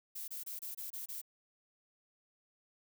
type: noise bursts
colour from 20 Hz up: violet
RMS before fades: -43 dBFS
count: 7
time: 0.15-1.216 s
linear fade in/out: 10 ms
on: 130 ms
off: 26 ms
effects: none